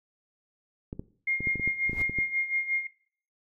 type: clicks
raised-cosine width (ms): 3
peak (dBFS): -22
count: 11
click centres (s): 0.929 / 0.995 / 1.406 / 1.472 / 1.557 / 1.597 / 1.676 / 1.896 / 1.932 / 2.096 / 2.187
type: tone with tremolo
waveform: sine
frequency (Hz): 2129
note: C7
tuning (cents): +30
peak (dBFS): -23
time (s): 1.27-2.87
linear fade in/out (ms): 5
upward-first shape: sine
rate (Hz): 5.6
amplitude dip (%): 80
type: noise with exponential growth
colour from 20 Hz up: brown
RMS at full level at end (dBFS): -31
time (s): 1.79-2.02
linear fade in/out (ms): 0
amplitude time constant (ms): 49
effects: noise-tail reverb RT60 0.5 s tail -17 dB re dry